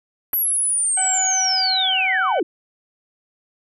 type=linear sweep; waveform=sine; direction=down; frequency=11840 to 280 Hz; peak=-17 dBFS; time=0.33-2.43 s; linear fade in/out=5 ms
type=clicks; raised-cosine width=0.5 ms; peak=-21 dBFS; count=2; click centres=0.332 / 0.335 s
type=harmonic tone; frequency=756 Hz; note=F#5; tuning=37 cents sharp; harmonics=1 / 2 / 3 / 4; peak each=-24 / -30 / -34 / -36 dBFS; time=0.97-2.4 s; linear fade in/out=5 ms
effects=none